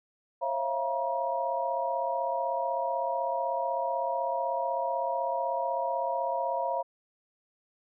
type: tone cluster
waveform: sine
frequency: 541 / 652 / 688 / 954 Hz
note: C#5 / E5 / F5 / A#5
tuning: -42 / -19 / -26 / +40 cents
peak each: -33 / -38 / -32 / -31 dBFS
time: 0.41-6.83 s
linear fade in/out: 20 ms
effects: none